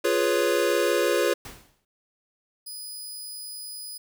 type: chord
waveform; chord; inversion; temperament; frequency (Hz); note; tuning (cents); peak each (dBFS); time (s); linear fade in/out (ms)
square; C# dominant seventh; first; equal; 349.2 / 415.3 / 493.9 / 554.4; E#4 / G#4 / B4 / C#5; 0 / 0 / 0 / 0; -27; 0.04-1.34; 10
type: noise with exponential decay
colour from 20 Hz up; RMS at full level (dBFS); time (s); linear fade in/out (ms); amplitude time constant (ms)
pink; -37; 1.45-1.85; 2; 86
type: tone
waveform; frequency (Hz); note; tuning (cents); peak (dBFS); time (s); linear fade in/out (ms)
15% pulse; 4975; D#8; -1; -29; 2.66-3.98; 10
effects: none